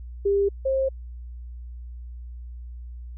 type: tone pair in turn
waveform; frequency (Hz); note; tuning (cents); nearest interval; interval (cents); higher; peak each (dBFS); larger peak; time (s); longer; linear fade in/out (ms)
sine; 399.4 / 533.1; G4 / C5; +32 / +32; perfect fourth; 500; second; -18 / -20; first; 0.25-0.49 / 0.65-0.89; neither; 10
effects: added 60 Hz sine -35 dBFS peak until 3.17 s